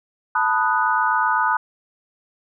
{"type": "chord", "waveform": "sine", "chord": "B dominant seventh", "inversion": "third", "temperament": "equal", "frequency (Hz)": [880, 987.8, 1244.5, 1480], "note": ["A5", "B5", "D#6", "F#6"], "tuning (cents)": [0, 0, 0, 0], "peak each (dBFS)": -22, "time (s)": [0.35, 1.57], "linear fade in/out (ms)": 5, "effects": []}